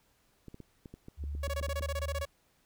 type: clicks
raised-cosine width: 3 ms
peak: -33 dBFS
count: 12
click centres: 0.483 / 0.544 / 0.603 / 0.858 / 0.94 / 1.084 / 1.239 / 1.351 / 1.479 / 1.613 / 1.685 / 1.809 s
type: tone with pitch glide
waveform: sine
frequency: 72 to 75.19 Hz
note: D2 to D2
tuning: -34 to +41 cents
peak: -34 dBFS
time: 1.17-2.26 s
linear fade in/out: 50 ms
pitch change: +75 cents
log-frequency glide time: 1.42-1.85 s
type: tone bursts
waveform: sawtooth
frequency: 560 Hz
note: C#5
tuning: 18 cents sharp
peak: -30 dBFS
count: 13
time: 1.43-2.253 s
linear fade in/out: 5 ms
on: 43 ms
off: 22 ms
effects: pink hiss -70 dBFS RMS until 2.65 s